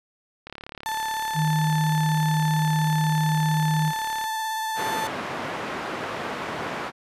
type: click train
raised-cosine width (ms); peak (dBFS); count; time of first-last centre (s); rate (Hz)
0.3; -21; 136; 0.47-4.241; 35.8
type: tone with vibrato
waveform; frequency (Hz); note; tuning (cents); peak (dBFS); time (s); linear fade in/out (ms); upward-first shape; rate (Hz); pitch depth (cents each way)
35% pulse; 880; A5; 0; -24; 0.86-5.07; 0; square; 17; 13
type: tone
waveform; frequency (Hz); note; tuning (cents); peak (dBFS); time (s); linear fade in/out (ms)
sine; 155.56; D#3; 0; -20; 1.34-3.93; 50
type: band-pass noise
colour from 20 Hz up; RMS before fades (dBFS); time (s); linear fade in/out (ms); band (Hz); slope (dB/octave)
white; -31; 4.75-6.92; 50; 130 to 1400; 12
effects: resampled to 32000 Hz